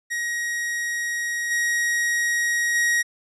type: tone with level steps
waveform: 45% pulse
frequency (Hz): 1892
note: A#6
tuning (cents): +25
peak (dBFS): -24 / -20 / -18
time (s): 0.1-3.03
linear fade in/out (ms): 20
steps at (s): 1.5 / 2.74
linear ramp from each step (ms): 20
effects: resampled to 24000 Hz